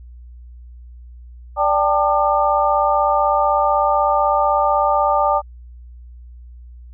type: tone cluster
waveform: sine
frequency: 586 / 792 / 888 / 1201 Hz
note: D5 / G5 / A5 / D6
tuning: -4 / +18 / +16 / +38 cents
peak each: -19 dBFS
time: 1.56-5.42 s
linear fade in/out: 50 ms
effects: added 60 Hz sine -36 dBFS peak until 6.93 s